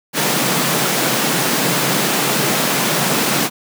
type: high-pass noise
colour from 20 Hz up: pink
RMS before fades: -17 dBFS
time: 0.13-3.5 s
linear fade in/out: 50 ms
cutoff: 130 Hz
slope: 96 dB/octave
effects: none